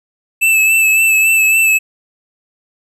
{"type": "tone with vibrato", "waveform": "square", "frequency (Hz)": 2629, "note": "E7", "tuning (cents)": -5, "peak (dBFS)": -9, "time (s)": [0.41, 1.79], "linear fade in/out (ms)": 20, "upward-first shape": "sine", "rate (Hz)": 3.6, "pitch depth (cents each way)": 28, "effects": []}